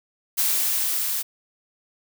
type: noise with level ramp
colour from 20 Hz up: blue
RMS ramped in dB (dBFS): -21 to -26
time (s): 0.37-1.23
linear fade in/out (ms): 20
effects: none